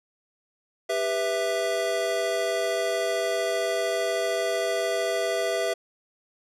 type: chord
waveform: square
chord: E minor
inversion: first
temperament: equal with one note detuned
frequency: 398.2 / 493.9 / 659.3 Hz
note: G4 / B4 / E5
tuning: +27 / 0 / 0 cents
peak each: -31 / -31 / -27 dBFS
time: 0.89-5.74 s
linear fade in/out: 10 ms
effects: low-pass 11000 Hz 12 dB/octave